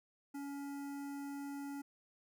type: tone with notch filter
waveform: square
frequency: 281.4 Hz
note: C#4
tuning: 26 cents sharp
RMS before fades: -44 dBFS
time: 0.34-1.82 s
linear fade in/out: 10 ms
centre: 3500 Hz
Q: 0.7
effects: none